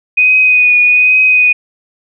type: tone with vibrato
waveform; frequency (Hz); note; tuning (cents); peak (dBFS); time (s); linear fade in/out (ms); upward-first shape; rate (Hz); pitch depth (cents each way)
sine; 2489; D#7; 0; -5; 0.17-1.53; 10; triangle; 1.2; 26
effects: none